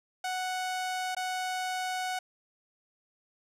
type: tone with dropouts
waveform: sawtooth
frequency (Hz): 740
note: F#5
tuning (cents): 0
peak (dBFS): -27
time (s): 0.24-2.19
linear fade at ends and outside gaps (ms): 5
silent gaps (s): 1.149-1.166
effects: low-pass 11000 Hz 12 dB/octave